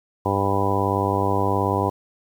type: harmonic tone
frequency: 98.7 Hz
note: G2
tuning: 12 cents sharp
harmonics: 1 / 2 / 3 / 4 / 5 / 6 / 7 / 8 / 9 / 10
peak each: -25 / -30 / -28 / -27 / -28 / -31 / -31 / -28 / -31 / -25 dBFS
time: 0.25-1.9 s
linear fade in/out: 10 ms
effects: 8-bit